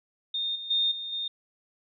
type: tone with level steps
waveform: sine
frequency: 3655 Hz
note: A#7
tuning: 35 cents flat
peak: -27 / -35 / -22 / -33 / -29 dBFS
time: 0.34-1.28 s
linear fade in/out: 5 ms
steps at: 0.55 / 0.7 / 0.91 / 1.12 s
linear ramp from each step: 10 ms
effects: none